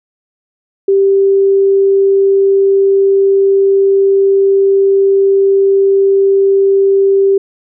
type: tone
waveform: sine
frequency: 392 Hz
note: G4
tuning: in tune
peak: -6 dBFS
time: 0.88-7.38 s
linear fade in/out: 5 ms
effects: none